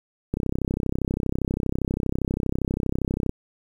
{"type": "click train", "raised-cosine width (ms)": 3, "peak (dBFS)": -11, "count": 97, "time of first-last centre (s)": [0.34, 3.294], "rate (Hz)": 32.5, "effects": ["8-bit"]}